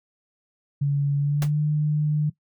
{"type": "tone with pitch glide", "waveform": "sine", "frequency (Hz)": [142.1, 150.55], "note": ["C#3", "D3"], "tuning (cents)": [43, 43], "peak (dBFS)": -19, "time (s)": [0.81, 2.3], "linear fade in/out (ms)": 10, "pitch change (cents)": 100, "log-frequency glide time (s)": [1.17, 1.6]}
{"type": "noise with exponential decay", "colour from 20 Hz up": "pink", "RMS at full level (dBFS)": -27, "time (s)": [1.42, 1.51], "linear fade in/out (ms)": 1, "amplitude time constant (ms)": 18}
{"effects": ["noise-tail reverb RT60 0.1 s tail -18 dB re dry"]}